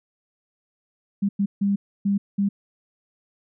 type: tone bursts at uneven times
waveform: sine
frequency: 199.9 Hz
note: G3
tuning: 34 cents sharp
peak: -18 dBFS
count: 5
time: 1.22-1.29 / 1.39-1.46 / 1.61-1.76 / 2.05-2.18 / 2.38-2.49 s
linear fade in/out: 10 ms
effects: none